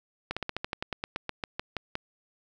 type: slowing click train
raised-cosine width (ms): 0.3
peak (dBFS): -15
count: 16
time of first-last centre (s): 0.31-1.954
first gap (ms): 56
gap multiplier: 1.09
effects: none